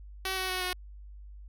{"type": "tone with pitch steps", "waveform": "5% pulse", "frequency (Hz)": [379.3, 374.3, 369.4, 364.5], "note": ["F#4", "F#4", "F#4", "F#4"], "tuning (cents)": [43, 20, -3, -26], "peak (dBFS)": -19, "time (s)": [0.25, 0.73], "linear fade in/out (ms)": 2, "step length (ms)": 120, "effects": ["added 50 Hz sine -44 dBFS peak until 1.48 s"]}